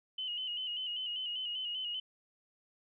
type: tone with vibrato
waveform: sine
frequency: 2960 Hz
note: F#7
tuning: in tune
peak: -35 dBFS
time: 0.18-2 s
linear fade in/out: 5 ms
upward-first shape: square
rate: 5.1 Hz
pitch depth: 48 cents each way
effects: none